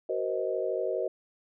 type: chord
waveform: sine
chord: C half-diminished seventh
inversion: second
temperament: just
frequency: 376.7 / 470.9 / 523.3 / 627.9 Hz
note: Gb4 / Bb4 / C5 / Eb5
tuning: +31 / +18 / 0 / +16 cents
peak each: -33 dBFS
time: 0.09-1.08 s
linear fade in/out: 5 ms
effects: none